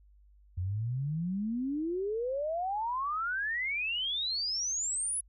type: exponential sweep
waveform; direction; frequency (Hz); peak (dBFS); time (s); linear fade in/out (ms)
sine; up; 86.2 to 10510; -30; 0.57-5.21; 10
effects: added 50 Hz sine -57 dBFS peak until 5.28 s